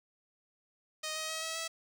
5% pulse tone with pitch steps, 622.3 / 629.9 / 637.6 / 645.4 / 653.2 Hz, D#5 / D#5 / D#5 / E5 / E5, 0 / +21 / +42 / -37 / -16 cents, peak -24 dBFS, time 1.03-1.68 s, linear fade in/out 10 ms, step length 130 ms, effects none

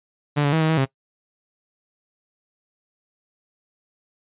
sawtooth tone with pitch steps, 146.4 / 142.8 / 160.5 / 157.9 / 160.5 / 134.3 Hz, D3 / D3 / E3 / D#3 / E3 / C3, -5 / -48 / -46 / +26 / -46 / +46 cents, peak -13 dBFS, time 0.36-0.858 s, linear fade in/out 20 ms, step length 83 ms, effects noise-tail reverb RT60 0.1 s tail -20 dB re dry + resampled to 8000 Hz

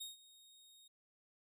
sawtooth tone with ADSR envelope, 3729 Hz, A#7, in tune, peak -40 dBFS, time 0-0.88 s, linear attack 13 ms, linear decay 150 ms, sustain -18 dB, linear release 7 ms, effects none

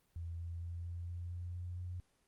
sine tone with pitch steps, 84.1 / 84.83 / 85.57 / 86.31 / 87.07 / 87.82 / 88.59 / 89.36 Hz, E2 / F2 / F2 / F2 / F2 / F2 / F2 / F2, +35 / -50 / -35 / -20 / -5 / +10 / +25 / +40 cents, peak -40 dBFS, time 0.16-2 s, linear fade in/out 0 ms, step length 230 ms, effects pink hiss -75 dBFS RMS until 2.27 s + Opus 24 kbps

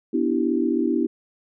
sine chord, E minor seventh, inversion second, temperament equal with one note detuned, 246.9 / 293.7 / 329.6 / 388.6 Hz, B3 / D4 / E4 / G4, 0 / 0 / 0 / -15 cents, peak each -24 / -25 / -23 / -27 dBFS, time 0.13-1.07 s, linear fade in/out 10 ms, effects none

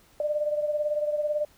sine beating tone pair, 595 / 613 Hz, D5 / D#5, +22 / -26 cents, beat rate 18 Hz, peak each -25 / -32 dBFS, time 0.2-1.45 s, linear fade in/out 2 ms, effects pink hiss -59 dBFS RMS until 1.57 s

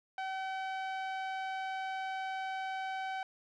sawtooth tone with low-pass filter, 763 Hz, G5, 47 cents flat, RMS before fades -38 dBFS, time 0.18-3.23 s, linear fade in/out 2 ms, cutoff 2700 Hz, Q 0.71, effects none

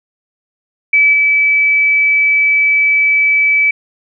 sine tone with level steps, 2300 Hz, D7, 37 cents flat, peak -6 / -8 dBFS, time 0.93-3.71 s, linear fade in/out 5 ms, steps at 1.13 s, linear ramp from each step 5 ms, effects none

